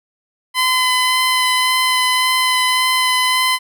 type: tone with vibrato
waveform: 15% pulse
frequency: 1018 Hz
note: C6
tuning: 48 cents flat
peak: -7 dBFS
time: 0.54-3.59 s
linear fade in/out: 50 ms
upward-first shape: sine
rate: 1.8 Hz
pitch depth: 10 cents each way
effects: none